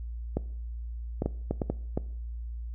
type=clicks; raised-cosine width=2 ms; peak=-14 dBFS; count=7; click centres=0.37 / 1.221 / 1.26 / 1.51 / 1.618 / 1.7 / 1.975 s; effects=noise-tail reverb RT60 0.6 s tail -20 dB re dry + added 58 Hz sine -34 dBFS peak until 2.74 s